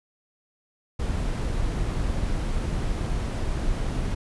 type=noise; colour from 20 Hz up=brown; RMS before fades=-26 dBFS; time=0.99-4.15 s; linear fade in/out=10 ms; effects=resampled to 24000 Hz